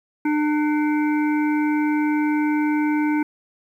harmonic tone with a mistuned harmonic, 300 Hz, D4, 37 cents sharp, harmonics 1 / 3 / 5 / 7 / 8, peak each -18 / -28 / -32 / -35 / -36 dBFS, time 0.25-3.23 s, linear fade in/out 5 ms, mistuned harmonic 8, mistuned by -73 cents, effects 9-bit

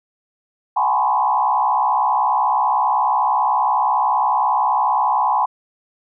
sine tone with frequency modulation, 918 Hz, A#5, 27 cents flat, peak -14 dBFS, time 0.76-5.46 s, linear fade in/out 10 ms, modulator 65.4 Hz, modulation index 2.3, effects none

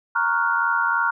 sine chord, Gb major seventh, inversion first, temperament equal, 932.3 / 1108.7 / 1396.9 / 1480 Hz, Bb5 / Db6 / F6 / Gb6, 0 / 0 / 0 / 0 cents, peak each -24 / -26 / -21 / -26 dBFS, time 0.15-1.11 s, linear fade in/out 10 ms, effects none

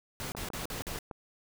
pink noise bursts, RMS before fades -38 dBFS, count 5, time 0.2-0.988 s, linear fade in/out 0 ms, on 120 ms, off 47 ms
click train, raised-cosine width 1 ms, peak -26 dBFS, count 6, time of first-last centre 0.35-1.112 s, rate 6.56 Hz
effects none

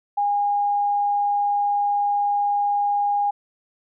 sine tone, 816 Hz, G#5, 31 cents flat, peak -18 dBFS, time 0.17-3.31 s, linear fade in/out 10 ms, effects none

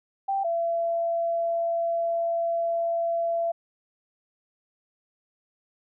sine tone pair in turn, 784 / 674.6 Hz, G5 / E5, 0 / +40 cents, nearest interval minor third, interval 260 cents, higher first, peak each -23 dBFS, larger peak neither, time 0.28-0.44 / 0.44-3.52 s, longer second, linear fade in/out 10 ms, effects none

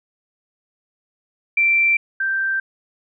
sine tone pair in turn, 2349 / 1567.8 Hz, D7 / G6, 0 / 0 cents, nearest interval perfect fifth, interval 700 cents, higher first, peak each -13 / -18 dBFS, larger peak first, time 1.57-1.97 / 2.2-2.6 s, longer neither, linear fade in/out 5 ms, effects none

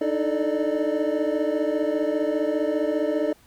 triangle tone cluster, 300.4 / 315.3 / 437.5 / 584 / 609 Hz, D4 / D#4 / A4 / D5 / D#5, +39 / +23 / -10 / -10 / -37 cents, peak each -26 dBFS, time 0.01-3.33 s, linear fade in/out 5 ms, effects pink hiss -57 dBFS RMS until 3.46 s

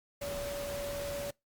sine tone in noise, 570 Hz, C#5, 48 cents sharp, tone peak -36 dBFS, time 0.21-1.31 s, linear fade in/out 10 ms, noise pink, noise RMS -42 dBFS, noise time 0.21-1.31 s, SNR +3 dB, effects noise-tail reverb RT60 0.2 s tail -25 dB re dry + Opus 48 kbps

